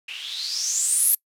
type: noise with low-pass filter sweep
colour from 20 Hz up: violet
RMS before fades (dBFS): -24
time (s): 0.08-1.15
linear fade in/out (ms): 5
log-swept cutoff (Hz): 2600 to 12000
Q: 7.6
effects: noise-tail reverb RT60 0.1 s tail -25 dB re dry